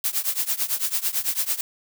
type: noise with tremolo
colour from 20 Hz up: blue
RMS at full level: -21 dBFS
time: 0.04-1.61 s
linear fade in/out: 2 ms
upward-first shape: triangle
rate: 9 Hz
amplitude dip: 95%
effects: none